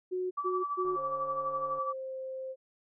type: tone bursts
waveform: sine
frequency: 366.8 Hz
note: F#4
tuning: 15 cents flat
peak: -30 dBFS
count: 3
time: 0.11-0.97 s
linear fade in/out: 20 ms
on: 200 ms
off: 130 ms
type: tone with tremolo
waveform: sine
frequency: 1155 Hz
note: D6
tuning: 29 cents flat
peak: -29 dBFS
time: 0.37-1.93 s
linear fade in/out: 10 ms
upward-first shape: sine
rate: 12 Hz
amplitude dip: 60%
type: click train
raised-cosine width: 1 ms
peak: -39 dBFS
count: 135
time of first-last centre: 0.85-1.787 s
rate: 143 Hz
type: tone with pitch glide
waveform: sine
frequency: 534 to 524.5 Hz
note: C5 to C5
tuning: +35 to +4 cents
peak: -36 dBFS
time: 0.95-2.56 s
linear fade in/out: 50 ms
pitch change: -31 cents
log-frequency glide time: 1.37-2.21 s
effects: none